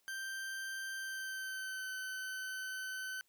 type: tone with pitch glide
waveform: 40% pulse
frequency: 1568 to 1523.4 Hz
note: G6 to G6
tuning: 0 to -50 cents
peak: -39 dBFS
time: 0.08-3.21 s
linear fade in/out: 0 ms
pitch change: -50 cents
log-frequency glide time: 0.97-1.91 s
effects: white hiss -75 dBFS RMS until 3.28 s